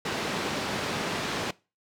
pink band-pass noise, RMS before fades -31 dBFS, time 0.05-1.51 s, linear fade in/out 5 ms, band 160 to 4800 Hz, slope 12 dB/octave, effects noise-tail reverb RT60 0.3 s tail -22 dB re dry

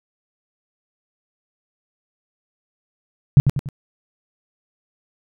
sine tone with echo, 138.9 Hz, C#3, 4 cents sharp, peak -4 dBFS, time 3.37-3.4 s, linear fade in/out 0 ms, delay 96 ms, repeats 3, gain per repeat -7 dB, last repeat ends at 3.688 s, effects none

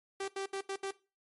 sawtooth tone bursts at uneven times, 390 Hz, G4, 9 cents flat, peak -31 dBFS, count 5, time 0.2-0.28 / 0.36-0.46 / 0.53-0.61 / 0.69-0.76 / 0.83-0.91 s, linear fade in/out 5 ms, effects noise-tail reverb RT60 0.3 s tail -18 dB re dry + MP3 48 kbps

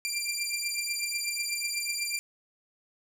15% pulse beating tone pair, 2368 / 2376.1 Hz, D7 / D7, +14 / +20 cents, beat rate 8.1 Hz, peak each -26 dBFS, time 0.05-2.19 s, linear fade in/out 0 ms, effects none

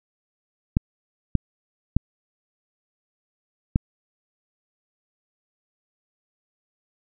clicks, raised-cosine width 5 ms, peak -5 dBFS, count 4, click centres 0.769 / 1.353 / 1.966 / 3.759 s, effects none

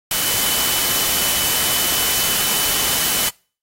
sine tone in noise, 3004 Hz, F#7, 26 cents sharp, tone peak -27 dBFS, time 0.11-3.29 s, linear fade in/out 2 ms, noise white, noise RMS -19 dBFS, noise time 0.11-3.29 s, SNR -11 dB, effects noise-tail reverb RT60 0.4 s tail -26 dB re dry + AAC 48 kbps

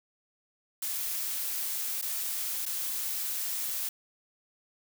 blue noise with dropouts, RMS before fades -33 dBFS, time 0.82-3.89 s, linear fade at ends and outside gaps 5 ms, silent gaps 2.015-2.023 / 2.655-2.661 s, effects none

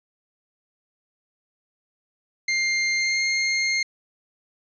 sawtooth tone with pitch glide, 2100 to 2124 Hz, C7 to C7, +6 to +25 cents, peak -17 dBFS, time 2.48-3.83 s, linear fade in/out 5 ms, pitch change +19 cents, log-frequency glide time 2.98-3.22 s, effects resampled to 16000 Hz

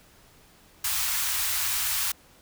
white band-stop noise, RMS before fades -27 dBFS, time 0.84-2.12 s, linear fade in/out 5 ms, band 100 to 920 Hz, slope 24 dB/octave, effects pink hiss -56 dBFS RMS until 2.41 s

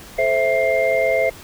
sine tone cluster, 435 / 524 / 659 / 2107 Hz, A4 / C5 / E5 / C7, -20 / +2 / -1 / +12 cents, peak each -25 / -19 / -18 / -22 dBFS, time 0.18-1.3 s, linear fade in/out 10 ms, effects tanh soft clip ceiling -5 dBFS + pink hiss -40 dBFS RMS until 1.43 s

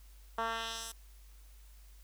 10% pulse tone with band-pass filter sweep, 227 Hz, A#3, 46 cents flat, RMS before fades -38 dBFS, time 0.38-0.92 s, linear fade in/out 5 ms, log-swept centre 1000 to 10000 Hz, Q 1.1, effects added 50 Hz sine -53 dBFS peak until 2.03 s + white hiss -65 dBFS RMS until 2.03 s

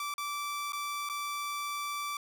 sawtooth tone with dropouts, 1164 Hz, D6, 16 cents flat, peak -30 dBFS, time 0-2.17 s, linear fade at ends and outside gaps 2 ms, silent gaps 0.14-0.18 / 0.722-0.731 / 1.09-1.097 s, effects none

